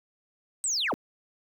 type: linear sweep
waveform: sine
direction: down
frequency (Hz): 8372 to 136.2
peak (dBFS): -24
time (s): 0.64-0.94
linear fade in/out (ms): 0
effects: tanh soft clip ceiling -22 dBFS + 10-bit